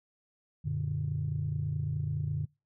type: chord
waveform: sine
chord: Gb augmented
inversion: none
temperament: equal with one note detuned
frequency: 92.5 / 117.49 / 146.83 Hz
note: Gb2 / Bb2 / D3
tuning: 0 / +14 / 0 cents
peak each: -35 / -36 / -31 dBFS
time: 0.64-2.46 s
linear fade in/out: 20 ms
effects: noise-tail reverb RT60 0.3 s tail -26 dB re dry + tanh soft clip ceiling -22 dBFS